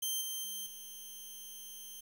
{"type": "tone with level steps", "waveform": "10% pulse", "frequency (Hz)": 3136, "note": "G7", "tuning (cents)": 0, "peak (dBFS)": [-25, -29, -31, -38], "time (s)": [0.02, 2.01], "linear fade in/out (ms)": 10, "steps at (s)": [0.21, 0.44, 0.66], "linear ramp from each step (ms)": 5, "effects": ["9-bit"]}